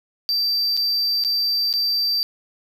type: tone with dropouts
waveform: triangle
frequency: 4674 Hz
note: D8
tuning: 9 cents flat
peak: -17 dBFS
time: 0.29-2.23 s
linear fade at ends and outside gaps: 0 ms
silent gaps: 0.768-0.774 / 1.238-1.248 / 1.728-1.738 s
effects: none